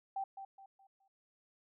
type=tone with echo; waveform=sine; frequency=780 Hz; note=G5; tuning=9 cents flat; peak=-35 dBFS; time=0.16-0.24 s; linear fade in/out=5 ms; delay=210 ms; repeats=4; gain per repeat=-9 dB; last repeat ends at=1.08 s; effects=none